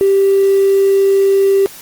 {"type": "tone with hard clipping", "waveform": "triangle", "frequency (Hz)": 392, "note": "G4", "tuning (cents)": 0, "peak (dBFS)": -8, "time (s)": [0.01, 1.66], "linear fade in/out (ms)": 0, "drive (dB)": 3, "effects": ["white hiss -35 dBFS RMS until 1.81 s", "Opus 24 kbps"]}